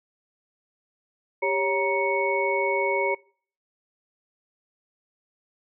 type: tone cluster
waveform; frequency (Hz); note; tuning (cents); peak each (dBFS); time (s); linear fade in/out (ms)
sine; 396 / 555 / 943 / 2217; G4 / C#5 / A#5 / C#7; +18 / +2 / +20 / 0; -27; 1.42-3.15; 10
effects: noise-tail reverb RT60 0.5 s tail -25 dB re dry